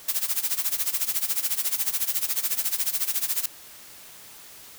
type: noise with tremolo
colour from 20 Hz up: blue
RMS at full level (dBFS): -23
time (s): 0.08-3.46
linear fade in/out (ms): 5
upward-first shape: sine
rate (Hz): 14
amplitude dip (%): 85
effects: white hiss -46 dBFS RMS until 4.78 s